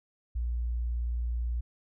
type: tone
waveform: sine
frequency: 59.2 Hz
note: A#1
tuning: 27 cents sharp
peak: -28 dBFS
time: 0.35-1.61 s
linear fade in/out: 10 ms
effects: none